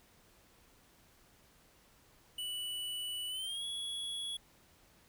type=tone with pitch glide; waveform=square; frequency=2960 to 3361 Hz; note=F#7 to G#7; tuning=0 to +20 cents; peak=-38 dBFS; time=2.38-4.37 s; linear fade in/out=5 ms; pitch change=+220 cents; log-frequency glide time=3.28-3.65 s; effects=pink hiss -65 dBFS RMS until 5.08 s